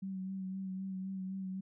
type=tone with vibrato; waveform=sine; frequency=190 Hz; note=F#3; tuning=46 cents sharp; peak=-37 dBFS; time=0.02-1.61 s; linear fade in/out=10 ms; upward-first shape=sine; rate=3.9 Hz; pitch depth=26 cents each way; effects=none